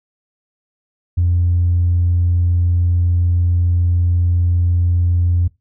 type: tone with tanh clipping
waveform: triangle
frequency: 87.31 Hz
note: F2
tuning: in tune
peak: -12 dBFS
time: 1.17-5.48 s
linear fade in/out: 10 ms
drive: 5 dB
effects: noise-tail reverb RT60 0.2 s tail -21 dB re dry